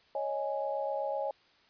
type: chord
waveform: sine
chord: C# suspended second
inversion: none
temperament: equal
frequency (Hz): 554.4 / 622.3 / 830.6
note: C#5 / D#5 / G#5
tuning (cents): 0 / 0 / 0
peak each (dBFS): -34 / -36 / -36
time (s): 0.15-1.31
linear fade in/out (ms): 2
effects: white hiss -64 dBFS RMS until 1.69 s + resampled to 11025 Hz